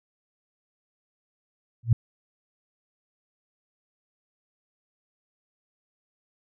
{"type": "tone with exponential growth", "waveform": "sine", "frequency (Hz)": 116.54, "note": "A#2", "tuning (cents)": 0, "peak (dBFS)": -11, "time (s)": [1.83, 1.93], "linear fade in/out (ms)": 5, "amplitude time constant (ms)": 20, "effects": []}